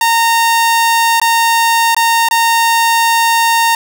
sawtooth tone with dropouts, 920 Hz, A#5, 23 cents flat, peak -5 dBFS, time 0.01-3.75 s, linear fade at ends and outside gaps 2 ms, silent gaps 1.199-1.215 / 1.947-1.965 / 2.287-2.31 s, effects none

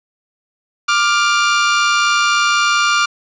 sawtooth tone pair together, 1180.6 / 1404 Hz, D6 / F6, +9 / +9 cents, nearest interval minor third, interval 300 cents, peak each -11 dBFS, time 0.88-3.06 s, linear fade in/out 10 ms, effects resampled to 16000 Hz + 7-bit

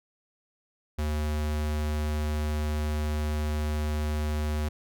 square tone, 75.6 Hz, D#2, 49 cents flat, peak -27 dBFS, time 0.98-4.69 s, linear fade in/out 10 ms, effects none

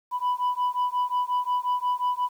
sine beating tone pair, 987.8 / 993.4 Hz, B5 / B5, 0 / +10 cents, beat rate 5.6 Hz, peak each -24 dBFS, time 0.11-2.29 s, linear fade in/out 50 ms, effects tanh soft clip ceiling -20 dBFS + 9-bit

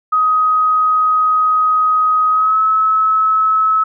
sine tone with pitch glide, 1258 to 1293.4 Hz, D#6 to E6, +19 to -33 cents, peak -10 dBFS, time 0.12-3.84 s, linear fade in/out 10 ms, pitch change +48 cents, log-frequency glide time 2.3-2.59 s, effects none

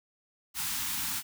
white band-stop noise, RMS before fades -33 dBFS, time 0.54-1.23 s, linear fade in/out 50 ms, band 320 to 790 Hz, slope 96 dB/octave, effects none

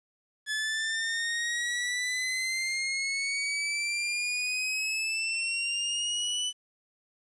sawtooth exponential sweep, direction up, 1716 to 3000 Hz, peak -25 dBFS, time 0.46-6.53 s, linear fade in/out 50 ms, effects resampled to 22050 Hz + 10-bit

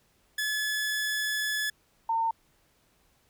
sawtooth / sine tone pair in turn, 1714 / 908 Hz, A6 / A#5, -46 / -46 cents, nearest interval major seventh, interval 1100 cents, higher first, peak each -24 dBFS, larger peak neither, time 0.38-1.7 / 2.09-2.31 s, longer first, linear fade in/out 5 ms, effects pink hiss -67 dBFS RMS until 3.29 s

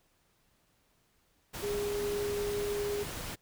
sine tone in noise, 410.3 Hz, G#4, 21 cents flat, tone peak -31 dBFS, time 1.62-3.04 s, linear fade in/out 20 ms, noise pink, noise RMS -40 dBFS, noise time 1.53-3.36 s, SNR +6 dB, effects pink hiss -71 dBFS RMS until 3.41 s

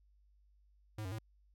square tone with pitch steps, 107.5 / 93.1 / 110.4 Hz, A2 / F#2 / A2, -40 / +11 / +6 cents, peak -40 dBFS, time 0.98-1.187 s, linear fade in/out 5 ms, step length 69 ms, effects added 50 Hz sine -65 dBFS peak until 1.54 s

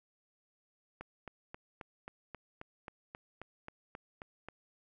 click train, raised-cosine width 0.5 ms, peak -29 dBFS, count 14, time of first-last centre 1.01-4.486 s, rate 3.74 Hz, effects none

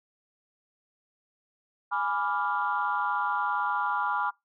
sine chord, G# diminished seventh, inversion none, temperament equal, 830.6 / 987.8 / 1174.7 / 1396.9 Hz, G#5 / B5 / D6 / F6, 0 / 0 / 0 / 0 cents, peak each -31 / -30 / -31 / -31 dBFS, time 1.91-4.31 s, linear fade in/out 20 ms, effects noise-tail reverb RT60 0.2 s tail -24 dB re dry + tanh soft clip ceiling -16 dBFS

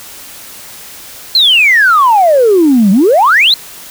sine exponential two-way sweep, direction down then up, 4260 to 185 to 4260 Hz, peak -3 dBFS, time 1.35-3.54 s, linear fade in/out 2 ms, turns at 2.91 s, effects tanh soft clip ceiling 0 dBFS + white hiss -31 dBFS RMS until 3.9 s

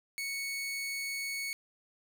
sawtooth tone, 2217 Hz, C#7, in tune, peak -31 dBFS, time 0.18-1.53 s, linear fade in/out 0 ms, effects none

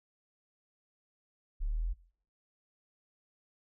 sine linear sweep, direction up, 34.18 to 44.8 Hz, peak -30 dBFS, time 1.6-1.94 s, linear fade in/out 20 ms, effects noise-tail reverb RT60 0.6 s tail -22 dB re dry

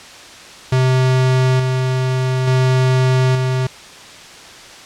square tone with tremolo, 129.3 Hz, C3, 20 cents flat, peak -12 dBFS, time 0.72-3.67 s, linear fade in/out 5 ms, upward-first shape square, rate 0.57 Hz, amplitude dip 35%, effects white hiss -37 dBFS RMS until 4.85 s + low-pass 6000 Hz 12 dB/octave

